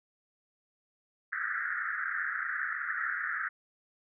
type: band-pass noise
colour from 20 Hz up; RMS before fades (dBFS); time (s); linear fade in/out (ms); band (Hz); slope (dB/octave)
white; -34; 1.32-3.49; 10; 1300 to 1900; 96
effects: none